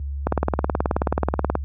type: click train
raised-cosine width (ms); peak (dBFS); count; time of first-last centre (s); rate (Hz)
1; -5; 25; 0.27-1.553; 18.7
effects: added 70 Hz sine -21 dBFS peak until 1.64 s + high-pass 80 Hz 12 dB/octave